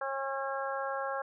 harmonic tone, 271.7 Hz, C#4, 35 cents flat, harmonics 2 / 3 / 4 / 5 / 6, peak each -36 / -38 / -39 / -40 / -41 dBFS, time 0.01-1.22 s, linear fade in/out 5 ms, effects none

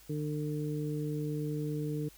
harmonic tone, 150 Hz, D3, 37 cents sharp, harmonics 1 / 2 / 3, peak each -34 / -37 / -39 dBFS, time 0.09-2.09 s, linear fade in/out 10 ms, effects added 50 Hz sine -61 dBFS peak until 2.17 s + white hiss -58 dBFS RMS until 2.17 s

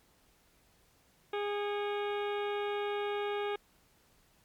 harmonic tone with a mistuned harmonic, 410.4 Hz, G#4, 21 cents flat, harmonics 1 / 2 / 3 / 4 / 5 / 6 / 7 / 8 / 9, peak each -33 / -39 / -43 / -45 / -47 / -49 / -50 / -51 / -52 dBFS, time 1.33-3.56 s, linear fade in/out 5 ms, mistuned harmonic 5, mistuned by +120 cents, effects pink hiss -67 dBFS RMS until 4.44 s + MP3 96 kbps

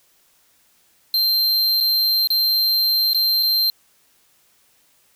square tone with dropouts, 4149 Hz, C8, 15 cents flat, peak -16 dBFS, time 1.14-3.7 s, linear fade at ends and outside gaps 1 ms, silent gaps 1.803-1.808 / 2.273-2.303 / 3.133-3.146 / 3.427-3.431 s, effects white hiss -59 dBFS RMS until 5.15 s

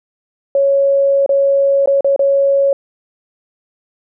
sine tone with dropouts, 554 Hz, C#5, 1 cent flat, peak -9 dBFS, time 0.55-2.73 s, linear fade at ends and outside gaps 2 ms, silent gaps 1.262-1.292 / 1.859-1.874 / 2.008-2.045 / 2.162-2.193 s, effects none

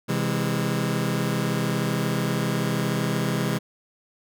sawtooth chord, C augmented, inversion none, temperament just, 130.81 / 163.52 / 204.4 Hz, C3 / E3 / G#3, 0 / -14 / -27 cents, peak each -23 dBFS, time 0.08-3.59 s, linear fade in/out 20 ms, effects none

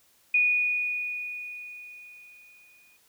sine tone with exponential decay, 2464 Hz, D#7, 17 cents flat, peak -18 dBFS, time 0.34-2.97 s, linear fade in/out 5 ms, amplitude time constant 570 ms, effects white hiss -63 dBFS RMS until 3.08 s

